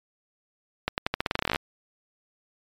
accelerating click train, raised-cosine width 0.3 ms, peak -8 dBFS, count 17, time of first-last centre 0.88-1.56 s, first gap 99 ms, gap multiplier 0.87, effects MP3 96 kbps

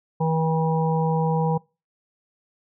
harmonic tone, 161 Hz, E3, 41 cents flat, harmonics 1 / 3 / 5 / 6, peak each -21 / -26 / -28 / -29 dBFS, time 0.2-1.58 s, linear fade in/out 10 ms, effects noise-tail reverb RT60 0.3 s tail -25 dB re dry

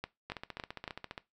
two click trains, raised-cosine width 0.3 ms, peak -21 / -24 dBFS, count 4 / 14, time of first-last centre 0.04-0.878 / 0.3-1.178 s, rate 3.58 / 14.8 Hz, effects noise-tail reverb RT60 0.2 s tail -18 dB re dry

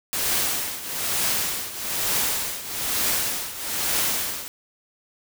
white noise with tremolo, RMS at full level -22 dBFS, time 0.13-4.48 s, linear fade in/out 0 ms, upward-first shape triangle, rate 1.1 Hz, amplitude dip 80%, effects none

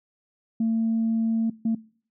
sine tone bursts at uneven times, 225.5 Hz, A3, 43 cents sharp, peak -19 dBFS, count 2, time 0.6-1.5 / 1.65-1.75 s, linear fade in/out 5 ms, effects noise-tail reverb RT60 0.5 s tail -23 dB re dry + tanh soft clip ceiling -17 dBFS

